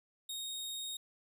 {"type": "tone", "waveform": "sawtooth", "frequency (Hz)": 3729, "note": "A#7", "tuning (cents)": 0, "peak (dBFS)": -36, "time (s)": [0.29, 0.97], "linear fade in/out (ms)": 5, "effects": []}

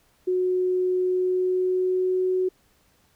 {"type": "tone with pitch glide", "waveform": "sine", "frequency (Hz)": [366.5, 370.3], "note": ["F#4", "F#4"], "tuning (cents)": [-16, 1], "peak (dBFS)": -20, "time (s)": [0.27, 2.49], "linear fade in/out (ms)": 10, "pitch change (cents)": 17, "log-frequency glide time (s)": [1.05, 2.3], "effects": ["pink hiss -63 dBFS RMS until 3.15 s"]}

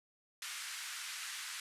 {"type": "band-pass noise", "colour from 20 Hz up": "pink", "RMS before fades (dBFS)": -44, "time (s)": [0.42, 1.6], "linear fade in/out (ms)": 2, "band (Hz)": [1400, 11000], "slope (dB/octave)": 24, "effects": ["resampled to 32000 Hz"]}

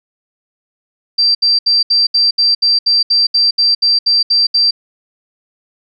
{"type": "tone bursts", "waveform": "sine", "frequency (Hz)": 4699, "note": "D8", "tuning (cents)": 0, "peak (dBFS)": -8, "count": 15, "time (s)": [1.18, 4.71], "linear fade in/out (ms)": 10, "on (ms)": 170, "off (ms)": 70, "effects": []}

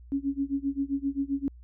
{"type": "tone with tremolo", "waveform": "sine", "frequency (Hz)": 277.2, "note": "C#4", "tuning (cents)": 0, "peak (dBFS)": -23, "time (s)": [0.12, 1.48], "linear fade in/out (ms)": 0, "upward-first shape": "sine", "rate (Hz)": 7.6, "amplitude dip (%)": 95, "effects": ["added 60 Hz sine -46 dBFS peak until 1.63 s"]}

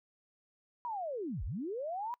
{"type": "linear two-way sweep", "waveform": "sine", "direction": "down then up", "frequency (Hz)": [987.8, 32.7, 987.8], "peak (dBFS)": -35, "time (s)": [0.85, 2.14], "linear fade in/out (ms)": 0, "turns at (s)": 1.44, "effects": ["noise-tail reverb RT60 0.1 s tail -25 dB re dry"]}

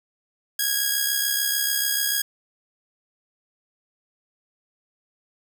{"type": "tone with amplitude modulation", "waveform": "5% pulse", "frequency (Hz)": 1647, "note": "G#6", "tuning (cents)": -15, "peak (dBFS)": -8, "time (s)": [0.59, 2.22], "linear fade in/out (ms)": 5, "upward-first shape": "sine", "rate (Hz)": 66.8, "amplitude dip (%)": 45, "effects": []}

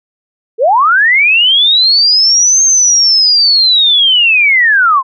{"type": "linear two-way sweep", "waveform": "sine", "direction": "up then down", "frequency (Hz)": [414, 6420, 1004], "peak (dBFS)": -5, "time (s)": [0.58, 5.03], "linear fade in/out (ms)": 50, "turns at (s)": 2.63, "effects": []}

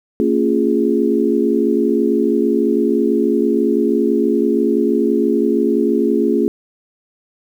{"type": "chord", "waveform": "sine", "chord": "Bb minor seventh", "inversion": "none", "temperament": "equal with one note detuned", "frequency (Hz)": [228.2, 277.2, 349.2, 415.3], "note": ["Bb3", "Db4", "F4", "Ab4"], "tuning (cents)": [-37, 0, 0, 0], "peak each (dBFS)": -18, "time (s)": [0.2, 6.48], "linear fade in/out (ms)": 0, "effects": ["8-bit"]}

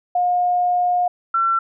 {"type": "tone pair in turn", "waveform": "sine", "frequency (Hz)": [715, 1349.7], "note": ["F5", "E6"], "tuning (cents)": [41, 40], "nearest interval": "major seventh", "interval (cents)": 1099, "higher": "second", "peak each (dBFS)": -15, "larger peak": "neither", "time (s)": [[0.15, 1.08], [1.34, 1.59]], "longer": "first", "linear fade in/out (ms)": 5, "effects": []}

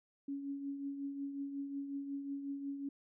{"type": "tone with tremolo", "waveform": "sine", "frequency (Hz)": 279.2, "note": "C#4", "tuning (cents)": 13, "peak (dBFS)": -36, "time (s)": [0.28, 2.89], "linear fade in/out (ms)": 5, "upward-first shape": "triangle", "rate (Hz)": 5.5, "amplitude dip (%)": 55, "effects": []}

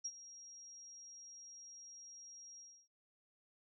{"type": "tone with ADSR envelope", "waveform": "sine", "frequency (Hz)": 5630, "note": "F8", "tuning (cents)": 13, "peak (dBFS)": -37, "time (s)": [0.04, 2.88], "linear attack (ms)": 15, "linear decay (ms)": 51, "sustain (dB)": -15, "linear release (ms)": 290, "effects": []}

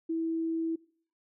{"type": "tone", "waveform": "sine", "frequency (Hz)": 326.9, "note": "E4", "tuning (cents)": -14, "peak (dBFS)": -28, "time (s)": [0.09, 0.76], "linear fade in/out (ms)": 10, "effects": ["noise-tail reverb RT60 0.5 s tail -22 dB re dry"]}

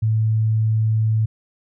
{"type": "tone", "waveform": "sine", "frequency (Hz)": 110, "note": "A2", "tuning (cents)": 0, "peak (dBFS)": -15, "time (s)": [0.02, 1.26], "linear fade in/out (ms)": 10, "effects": []}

